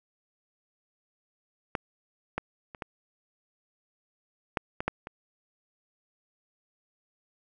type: clicks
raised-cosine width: 0.5 ms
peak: -13 / -14 / -27 / -19 / -11 / -16 / -11 / -23 dBFS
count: 8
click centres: 1.752 / 2.38 / 2.748 / 2.822 / 4.572 / 4.805 / 4.88 / 5.071 s
effects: none